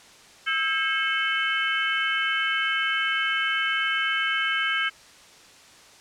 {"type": "harmonic tone with a mistuned harmonic", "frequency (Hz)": 436.1, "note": "A4", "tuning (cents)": -15, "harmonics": [3, 4, 5, 6, 7], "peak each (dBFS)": [-30, -26, -28, -35, -29], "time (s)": [0.46, 4.9], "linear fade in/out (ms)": 20, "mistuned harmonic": 4, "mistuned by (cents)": -140, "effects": ["white hiss -50 dBFS RMS until 6 s", "low-pass 7000 Hz 12 dB/octave"]}